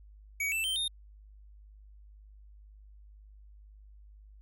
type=tone with pitch steps; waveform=square; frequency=2259 / 2656 / 3122 / 3670 Hz; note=C#7 / E7 / G7 / A#7; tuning=+32 / +12 / -8 / -28 cents; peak=-30 dBFS; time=0.4-0.88 s; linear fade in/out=5 ms; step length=120 ms; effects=added 51 Hz sine -51 dBFS peak until 4.41 s